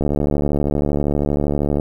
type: click train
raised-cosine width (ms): 2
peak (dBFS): -6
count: 131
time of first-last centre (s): 0.01-1.798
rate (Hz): 72.7
effects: 8-bit